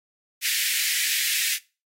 pink high-pass noise, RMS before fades -25 dBFS, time 0.41-1.59 s, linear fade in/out 50 ms, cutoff 1800 Hz, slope 48 dB/octave, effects noise-tail reverb RT60 0.3 s tail -21 dB re dry + AAC 48 kbps

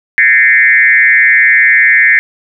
sine tone with frequency modulation, 1945 Hz, B6, 27 cents flat, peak -4 dBFS, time 0.18-2.19 s, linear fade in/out 0 ms, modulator 120 Hz, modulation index 2.2, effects none

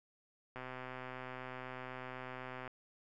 click train, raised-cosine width 0.5 ms, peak -30 dBFS, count 272, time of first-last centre 0.56-2.677 s, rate 128 Hz, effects none

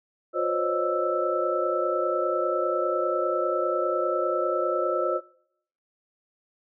sine tone cluster, 357.1 / 516 / 546 / 611 / 1320 Hz, F4 / C5 / C#5 / D#5 / E6, +39 / -24 / -26 / -32 / +2 cents, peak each -29 dBFS, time 0.33-5.21 s, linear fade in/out 50 ms, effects noise-tail reverb RT60 0.7 s tail -22 dB re dry

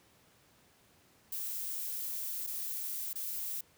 violet noise with dropouts, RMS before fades -38 dBFS, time 1.32-3.61 s, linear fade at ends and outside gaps 5 ms, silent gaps 2.467-2.471 / 3.132-3.155 s, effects pink hiss -65 dBFS RMS until 3.77 s + high-pass 80 Hz 12 dB/octave

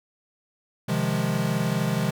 square chord, F minor seventh, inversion second, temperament equal, 130.81 / 155.56 / 174.61 / 207.7 Hz, C3 / Eb3 / F3 / Ab3, 0 / 0 / 0 / 0 cents, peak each -29 dBFS, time 0.88-2.11 s, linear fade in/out 10 ms, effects none

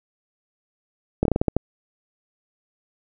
slowing click train, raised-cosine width 2 ms, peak -5 dBFS, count 8, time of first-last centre 1.23-1.566 s, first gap 23 ms, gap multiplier 1.24, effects none

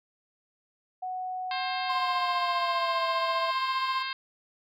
sine tone with pitch glide, 740 to 663.1 Hz, F#5 to E5, 0 to +10 cents, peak -31 dBFS, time 1.02-3.51 s, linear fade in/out 10 ms, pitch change -190 cents, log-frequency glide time 1.84-3.04 s
harmonic tone, 530 Hz, C5, 22 cents sharp, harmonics 2 / 3 / 4 / 5 / 6 / 7 / 8 / 9, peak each -36 / -38 / -39 / -40 / -41 / -41 / -42 / -43 dBFS, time 1.51-4.13 s, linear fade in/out 2 ms
triangle tone, 1045 Hz, C6, 2 cents flat, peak -26 dBFS, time 1.89-4.03 s, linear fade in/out 10 ms
effects none

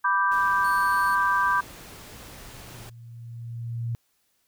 sine chord, G major, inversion first, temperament equal, 987.8 / 1174.7 / 1568 Hz, B5 / D6 / G6, 0 / 0 / 0 cents, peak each -24 dBFS, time 0.04-1.61 s, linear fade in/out 10 ms
pink noise, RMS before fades -44 dBFS, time 0.31-2.9 s, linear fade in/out 10 ms
15% pulse tone, 4435 Hz, C#8, in tune, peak -34 dBFS, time 0.64-1.15 s, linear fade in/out 5 ms
sine tone with exponential growth, 117 Hz, A#2, 7 cents sharp, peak -25 dBFS, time 1.65-3.95 s, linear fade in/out 0 ms, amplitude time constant 500 ms
effects white hiss -70 dBFS RMS until 4.47 s

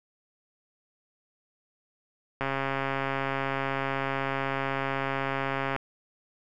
click train, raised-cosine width 0.5 ms, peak -14 dBFS, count 457, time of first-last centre 2.41-5.763 s, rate 136 Hz, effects none

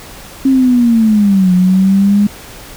sine linear two-way sweep, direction down then up, 271.1 to 180 to 206.8 Hz, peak -6 dBFS, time 0.45-2.27 s, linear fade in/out 5 ms, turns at 1.53 s, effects pink hiss -33 dBFS RMS until 2.76 s

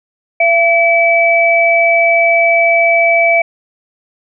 sine tone pair together, 675 / 2297 Hz, E5 / D7, +41 / -39 cents, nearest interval octave + major sixth, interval 2120 cents, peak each -10 dBFS, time 0.4-3.42 s, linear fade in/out 5 ms, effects none

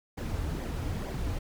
brown noise with flanger, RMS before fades -33 dBFS, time 0.17-1.39 s, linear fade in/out 10 ms, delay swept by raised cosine 0.71 to 5.51 ms, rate 2.2 Hz, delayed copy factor -0.55, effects none

